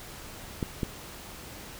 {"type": "clicks", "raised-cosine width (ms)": 3, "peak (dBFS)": -15, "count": 2, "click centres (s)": [0.628, 0.832], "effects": ["pink hiss -44 dBFS RMS until 1.79 s"]}